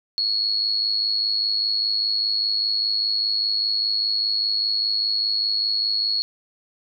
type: tone with amplitude modulation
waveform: sine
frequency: 4344 Hz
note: C#8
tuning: 36 cents flat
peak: -17 dBFS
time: 0.18-6.22 s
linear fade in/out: 0 ms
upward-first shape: sine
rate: 105 Hz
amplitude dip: 55%
effects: none